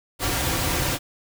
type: noise with comb filter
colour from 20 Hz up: pink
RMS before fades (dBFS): -24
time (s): 0.19-0.99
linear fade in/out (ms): 50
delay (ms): 4.7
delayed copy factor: -0.6
effects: none